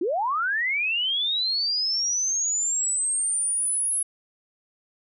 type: linear sweep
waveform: sine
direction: up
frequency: 308.9 to 10830 Hz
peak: -22 dBFS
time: 0.01-4.03 s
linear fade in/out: 5 ms
effects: none